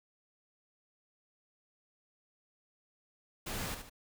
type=noise with echo; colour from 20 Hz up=pink; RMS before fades=-39 dBFS; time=3.46-3.75 s; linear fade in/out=10 ms; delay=74 ms; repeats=2; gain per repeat=-7 dB; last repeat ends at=3.898 s; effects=none